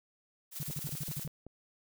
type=noise with tremolo; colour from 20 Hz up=blue; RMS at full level=-39 dBFS; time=0.51-1.28 s; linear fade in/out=50 ms; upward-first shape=sine; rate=20 Hz; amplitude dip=55%
type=tone bursts; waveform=sine; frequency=146.83 Hz; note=D3; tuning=in tune; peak=-35 dBFS; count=9; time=0.6-1.277 s; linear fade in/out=0 ms; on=29 ms; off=52 ms
type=click train; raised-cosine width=2 ms; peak=-34 dBFS; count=5; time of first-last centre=0.7-1.466 s; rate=5.22 Hz
effects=none